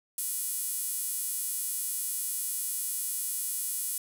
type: tone with high-pass filter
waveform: sawtooth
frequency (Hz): 490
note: B4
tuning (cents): -14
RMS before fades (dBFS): -33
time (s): 0.18-3.98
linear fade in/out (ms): 2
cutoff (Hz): 10000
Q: 2.2
effects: none